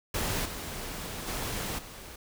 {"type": "noise with level steps", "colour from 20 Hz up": "pink", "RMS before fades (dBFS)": [-31, -38, -34, -45], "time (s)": [0.14, 2.16], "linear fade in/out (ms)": 5, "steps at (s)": [0.45, 1.27, 1.78], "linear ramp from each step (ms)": 10, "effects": []}